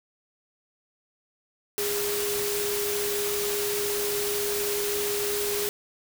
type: tone in noise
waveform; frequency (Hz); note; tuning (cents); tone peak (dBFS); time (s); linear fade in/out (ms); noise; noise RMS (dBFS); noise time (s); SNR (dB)
sine; 410.3; G#4; -21; -28; 1.78-5.69; 0; white; -30; 1.78-5.69; -1
effects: none